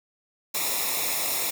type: noise with comb filter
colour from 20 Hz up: white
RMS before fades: -27 dBFS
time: 0.54-1.51 s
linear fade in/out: 10 ms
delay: 0.65 ms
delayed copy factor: -0.75
effects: none

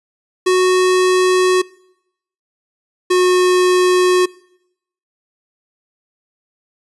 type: tone pair in turn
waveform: square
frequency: 368.5 / 364.1 Hz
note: F#4 / F#4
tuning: -7 / -28 cents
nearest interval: unison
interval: 21 cents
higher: first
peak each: -11 dBFS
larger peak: neither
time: 0.46-1.62 / 3.1-4.26 s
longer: neither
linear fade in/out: 10 ms
effects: noise-tail reverb RT60 0.8 s tail -23 dB re dry + resampled to 24000 Hz

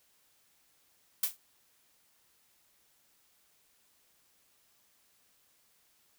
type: noise with exponential decay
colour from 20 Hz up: blue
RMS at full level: -24 dBFS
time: 1.23-1.37 s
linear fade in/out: 5 ms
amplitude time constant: 29 ms
effects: white hiss -69 dBFS RMS until 6.18 s

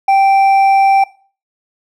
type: tone with hard clipping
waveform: sine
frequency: 782 Hz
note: G5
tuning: 4 cents flat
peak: -8 dBFS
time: 0.08-1.04 s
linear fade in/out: 5 ms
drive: 4 dB
effects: noise-tail reverb RT60 0.4 s tail -19 dB re dry

